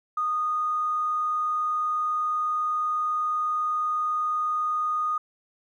triangle tone with tanh clipping, 1234 Hz, D#6, 15 cents flat, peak -23 dBFS, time 0.17-5.18 s, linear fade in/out 5 ms, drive 3 dB, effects none

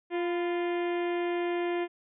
harmonic tone with a mistuned harmonic, 349.2 Hz, F4, in tune, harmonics 1 / 2 / 3 / 4 / 5 / 6 / 7 / 8 / 9 / 10, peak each -28 / -36 / -42 / -48 / -43 / -43 / -46 / -51 / -51 / -58 dBFS, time 0.1-1.88 s, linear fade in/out 50 ms, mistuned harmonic 3, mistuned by -54 cents, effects none

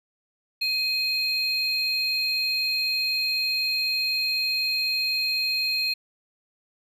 triangle tone pair together, 2514 / 4214 Hz, D#7 / C8, +17 / +12 cents, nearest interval major sixth, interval 895 cents, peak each -26 / -23 dBFS, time 0.61-5.94 s, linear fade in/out 10 ms, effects none

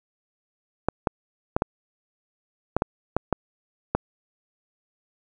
clicks, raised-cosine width 1 ms, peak -6 dBFS, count 9, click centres 0.886 / 1.072 / 1.565 / 1.621 / 2.766 / 2.821 / 3.166 / 3.327 / 3.95 s, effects none

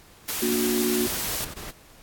white noise, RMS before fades -29 dBFS, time 0.28-1.45 s, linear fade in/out 10 ms
sine chord, Bb augmented, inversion none, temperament just, 233.1 / 291.4 / 364.2 Hz, Bb3 / D4 / F#4, 0 / -13 / -27 cents, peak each -26 / -30 / -25 dBFS, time 0.42-1.07 s, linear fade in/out 5 ms
pink noise bursts, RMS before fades -37 dBFS, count 4, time 1.05-1.713 s, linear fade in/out 10 ms, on 150 ms, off 21 ms
effects pink hiss -52 dBFS RMS until 2.02 s + AAC 64 kbps

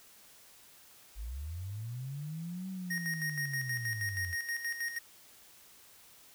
sine linear two-way sweep, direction up then down, 47.92 to 190.9 to 84.9 Hz, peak -37 dBFS, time 1.15-4.36 s, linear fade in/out 50 ms, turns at 2.69 s
square tone with tremolo, 1864.7 Hz, A#6, in tune, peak -33 dBFS, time 2.9-4.99 s, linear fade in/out 10 ms, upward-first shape square, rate 6.3 Hz, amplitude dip 60%
effects white hiss -58 dBFS RMS until 6.34 s

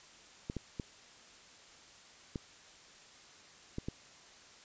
clicks, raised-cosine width 3 ms, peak -24 dBFS, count 6, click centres 0.499 / 0.567 / 0.798 / 2.358 / 3.784 / 3.885 s, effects white hiss -57 dBFS RMS until 4.64 s + resampled to 16000 Hz

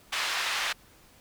white band-pass noise, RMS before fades -30 dBFS, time 0.12-0.73 s, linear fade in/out 10 ms, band 940 to 3300 Hz, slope 12 dB/octave, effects pink hiss -57 dBFS RMS until 1.2 s

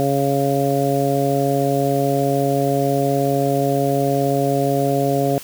harmonic tone, 138.9 Hz, C#3, 4 cents sharp, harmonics 1 / 2 / 3 / 4 / 5, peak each -22 / -22 / -22 / -22 / -22 dBFS, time 0-5.38 s, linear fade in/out 0 ms, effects white hiss -37 dBFS RMS until 5.43 s

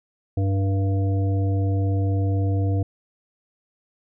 harmonic tone with a mistuned harmonic, 98 Hz, G2, in tune, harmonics 1 / 3 / 5 / 7, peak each -19 / -29 / -33 / -36 dBFS, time 0.37-2.83 s, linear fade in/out 5 ms, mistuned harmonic 5, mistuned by -30 cents, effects none

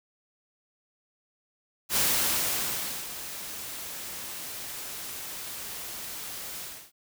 white noise with ADSR envelope, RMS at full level -24 dBFS, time 1.89-6.92 s, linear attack 72 ms, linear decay 1100 ms, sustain -14 dB, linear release 300 ms, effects none

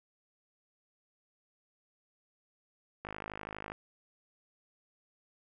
click train, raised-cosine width 0.5 ms, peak -25 dBFS, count 36, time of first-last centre 3.05-3.719 s, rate 52.3 Hz, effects none

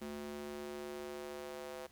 square tone with high-pass filter sweep, 72.8 Hz, D2, 15 cents flat, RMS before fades -45 dBFS, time 0.01-1.87 s, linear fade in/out 10 ms, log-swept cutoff 260 to 500 Hz, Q 2.3, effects pink hiss -65 dBFS RMS until 1.91 s

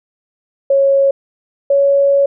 sine tone pair in turn, 550 / 558.6 Hz, C#5 / C#5, -14 / +13 cents, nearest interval unison, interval 27 cents, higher second, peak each -8 dBFS, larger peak neither, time 0.7-1.11 / 1.7-2.26 s, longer second, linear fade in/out 5 ms, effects none

